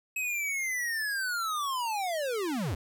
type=linear sweep; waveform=square; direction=down; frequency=2571 to 68.5 Hz; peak=-30 dBFS; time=0.16-2.75 s; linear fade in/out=5 ms; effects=none